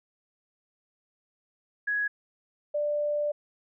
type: tone pair in turn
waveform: sine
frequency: 1670 / 590.4 Hz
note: G#6 / D5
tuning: +9 / +9 cents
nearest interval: octave + tritone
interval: 1800 cents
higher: first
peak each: -25 dBFS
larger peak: neither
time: 1.87-2.08 / 2.74-3.32 s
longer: second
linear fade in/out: 10 ms
effects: none